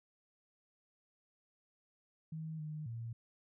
sine tone with pitch steps, 158.8 / 153.2 / 115.6 Hz, D#3 / D#3 / A#2, +36 / -27 / -14 cents, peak -40 dBFS, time 2.32-3.13 s, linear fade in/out 5 ms, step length 270 ms, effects none

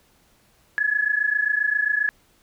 sine tone pair together, 1684 / 1711.5 Hz, G#6 / A6, +24 / -48 cents, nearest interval unison, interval 28 cents, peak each -22 dBFS, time 0.78-2.09 s, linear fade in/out 0 ms, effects pink hiss -60 dBFS RMS until 2.42 s

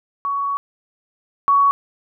sine tone pair in turn, 1121 / 1121 Hz, C#6 / C#6, +19 / +19 cents, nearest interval unison, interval 0 cents, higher neither, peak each -19 / -11 dBFS, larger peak second, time 0.25-0.57 / 1.48-1.71 s, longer first, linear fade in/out 0 ms, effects none

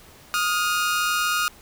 sawtooth tone pair together, 1244.5 / 1416.7 Hz, D#6 / F6, 0 / +24 cents, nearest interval major second, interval 224 cents, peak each -20 dBFS, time 0.34-1.48 s, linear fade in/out 0 ms, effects pink hiss -49 dBFS RMS until 1.61 s

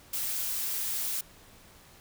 blue noise, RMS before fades -32 dBFS, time 0.13-1.21 s, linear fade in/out 5 ms, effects pink hiss -55 dBFS RMS until 2 s

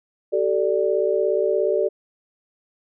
sine chord, G suspended second, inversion none, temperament equal with one note detuned, 383 / 440 / 587.3 Hz, G4 / A4 / D5, -40 / 0 / 0 cents, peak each -22 dBFS, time 0.32-1.89 s, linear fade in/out 20 ms, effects none

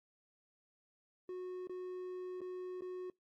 triangle tone with dropouts, 365.8 Hz, F#4, 20 cents flat, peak -39 dBFS, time 1.29-3.1 s, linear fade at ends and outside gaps 2 ms, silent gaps 1.672-1.695 / 2.407-2.415 / 2.809-2.82 s, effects noise-tail reverb RT60 0.2 s tail -26 dB re dry + AAC 64 kbps

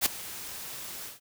white noise with ADSR envelope, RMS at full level -21 dBFS, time 0.01-1.2 s, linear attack 47 ms, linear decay 9 ms, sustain -19 dB, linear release 150 ms, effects none

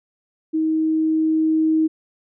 sine tone with level ramp, 316.4 Hz, D#4, 29 cents sharp, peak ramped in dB -17 to -14 dBFS, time 0.53-1.88 s, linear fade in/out 20 ms, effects none

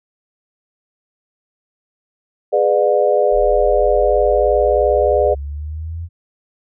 sine chord, G# diminished seventh, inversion none, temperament just, 415.3 / 498.4 / 598 / 717.6 Hz, G#4 / B4 / D5 / F5, 0 / +16 / +31 / +47 cents, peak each -17 / -17 / -15 / -20 dBFS, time 2.52-5.35 s, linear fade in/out 20 ms
sine exponential sweep, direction up, 38.04 to 85.9 Hz, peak -23 dBFS, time 3.31-6.09 s, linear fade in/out 50 ms
effects none

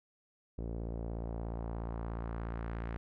sawtooth tone with low-pass filter sweep, 56.9 Hz, A#1, 41 cents flat, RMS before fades -39 dBFS, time 0.58-2.97 s, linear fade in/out 0 ms, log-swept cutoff 450 to 1900 Hz, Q 1.4, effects none

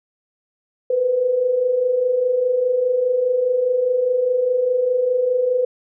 sine tone pair together, 478.6 / 503.5 Hz, A#4 / B4, +46 / +33 cents, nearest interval minor second, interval 87 cents, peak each -24 / -16 dBFS, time 0.9-5.65 s, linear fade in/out 5 ms, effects none

